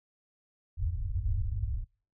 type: low-pass noise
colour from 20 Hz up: white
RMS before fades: -31 dBFS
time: 0.77-1.85 s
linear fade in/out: 50 ms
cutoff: 110 Hz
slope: 96 dB/octave
effects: noise-tail reverb RT60 0.4 s tail -23 dB re dry